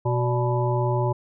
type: harmonic tone with a mistuned harmonic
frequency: 123.47 Hz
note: B2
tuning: in tune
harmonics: 1 / 3 / 5 / 7 / 8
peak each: -22 / -27 / -29 / -30 / -31 dBFS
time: 0.05-1.13 s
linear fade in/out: 10 ms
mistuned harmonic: 5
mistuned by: -87 cents
effects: none